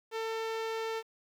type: tone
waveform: sawtooth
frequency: 447.8 Hz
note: A4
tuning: 30 cents sharp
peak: -29 dBFS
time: 0.11-1.03 s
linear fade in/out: 50 ms
effects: low-pass 5000 Hz 12 dB/octave + 10-bit